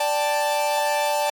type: chord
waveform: 45% pulse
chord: D suspended fourth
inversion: none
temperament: equal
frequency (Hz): 587.3 / 784 / 880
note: D5 / G5 / A5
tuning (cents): 0 / 0 / 0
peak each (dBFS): -24 / -29 / -23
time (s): 0-1.3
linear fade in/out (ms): 5
effects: AAC 64 kbps